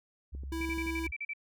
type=tone with pitch glide; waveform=sine; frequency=67.7 to 66.92 Hz; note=C#2 to C2; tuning=-40 to +40 cents; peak=-37 dBFS; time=0.32-1.12 s; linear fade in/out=20 ms; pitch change=-20 cents; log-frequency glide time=0.69-0.83 s
type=click train; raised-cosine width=3 ms; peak=-35 dBFS; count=7; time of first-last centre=0.35-0.863 s; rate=11.7 Hz
type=tone; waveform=square; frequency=328.6 Hz; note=E4; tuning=5 cents flat; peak=-35 dBFS; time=0.52-1.07 s; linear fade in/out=5 ms
type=tone bursts; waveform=sine; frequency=2323 Hz; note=D7; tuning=20 cents flat; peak=-34 dBFS; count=9; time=0.61-1.335 s; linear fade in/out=5 ms; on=45 ms; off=40 ms
effects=none